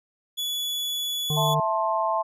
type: tone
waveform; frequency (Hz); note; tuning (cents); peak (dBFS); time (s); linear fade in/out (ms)
40% pulse; 3414; G#7; +47; -25; 0.37-1.55; 20
type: harmonic tone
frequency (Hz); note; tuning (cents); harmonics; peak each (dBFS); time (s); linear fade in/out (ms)
151.1; D3; +50; 1 / 3 / 5 / 7; -24 / -34 / -38 / -41; 1.3-1.6; 2
type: chord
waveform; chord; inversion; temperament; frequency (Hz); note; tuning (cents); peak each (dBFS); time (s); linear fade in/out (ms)
sine; A minor; second; just; 660 / 880 / 1056; E5 / A5 / C6; +2 / 0 / +16; -26; 1.36-2.23; 20
effects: none